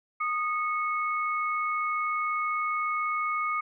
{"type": "tone pair together", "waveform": "sine", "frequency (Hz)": [1233.4, 2199], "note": ["D#6", "C#7"], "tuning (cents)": [-16, -14], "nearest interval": "minor seventh", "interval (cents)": 1002, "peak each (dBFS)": [-27, -32], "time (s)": [0.2, 3.61], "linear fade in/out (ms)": 10, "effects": []}